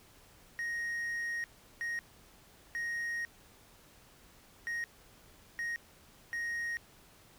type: tone bursts at uneven times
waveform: triangle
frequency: 1872 Hz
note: A#6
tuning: 7 cents sharp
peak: -32 dBFS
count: 6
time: 0.59-1.44 / 1.81-1.99 / 2.75-3.25 / 4.67-4.84 / 5.59-5.76 / 6.33-6.77 s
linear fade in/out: 0 ms
effects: pink hiss -60 dBFS RMS until 7.38 s